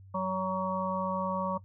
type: harmonic tone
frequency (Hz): 187.7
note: F#3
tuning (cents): +25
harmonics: 1 / 3 / 5 / 6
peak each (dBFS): -34 / -34 / -34 / -34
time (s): 0.14-1.58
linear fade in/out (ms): 10
effects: noise-tail reverb RT60 0.1 s tail -18 dB re dry + added 96 Hz sine -49 dBFS peak until 1.64 s